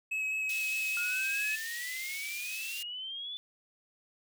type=tone with vibrato; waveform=triangle; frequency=2567 Hz; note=E7; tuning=47 cents flat; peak=-29 dBFS; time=0.11-1.56 s; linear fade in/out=10 ms; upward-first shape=square; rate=4.9 Hz; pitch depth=9 cents each way
type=high-pass noise; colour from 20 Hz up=pink; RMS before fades=-42 dBFS; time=0.49-2.83 s; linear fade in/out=5 ms; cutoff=2600 Hz; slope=24 dB/octave
type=exponential sweep; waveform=sine; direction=up; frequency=1405 to 3500 Hz; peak=-37 dBFS; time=0.97-3.37 s; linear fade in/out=0 ms
effects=none